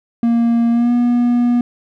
triangle tone with pitch glide, 233.5 to 241.5 Hz, A#3 to B3, +3 to -39 cents, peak -9 dBFS, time 0.23-1.61 s, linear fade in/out 2 ms, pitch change +58 cents, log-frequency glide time 0.71-0.92 s, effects none

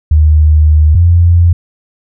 sine tone pair in turn, 76.8 / 86.07 Hz, D#2 / F2, -22 / -25 cents, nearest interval major second, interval 197 cents, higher second, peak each -3 dBFS, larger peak neither, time 0.11-0.95 / 0.95-1.53 s, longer first, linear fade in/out 5 ms, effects none

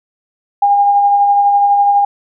sine tone with tremolo, 809 Hz, G#5, 46 cents flat, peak -6 dBFS, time 0.62-2.05 s, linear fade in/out 5 ms, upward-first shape sine, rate 12 Hz, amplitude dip 30%, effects none

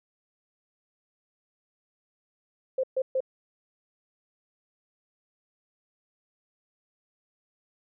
sine tone bursts, 523.3 Hz, C5, in tune, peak -23 dBFS, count 3, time 2.78-3.205 s, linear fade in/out 5 ms, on 55 ms, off 130 ms, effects none

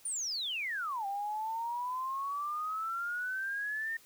sine exponential two-way sweep, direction down then up, 9600 to 784 to 1834 Hz, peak -33 dBFS, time 0.05-3.97 s, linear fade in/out 5 ms, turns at 1.06 s, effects white hiss -60 dBFS RMS until 4.05 s

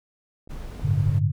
clicks, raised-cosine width 2 ms, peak -34 / -25 dBFS, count 2, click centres 0.475 / 0.796 s
brown noise, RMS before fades -35 dBFS, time 0.49-1.2 s, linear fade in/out 20 ms
sine chord, G suspended second, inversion none, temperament equal with one note detuned, 98 / 110 / 143.81 Hz, G2 / A2 / D3, 0 / 0 / -36 cents, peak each -22 / -24 / -23 dBFS, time 0.83-1.32 s, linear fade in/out 20 ms
effects none

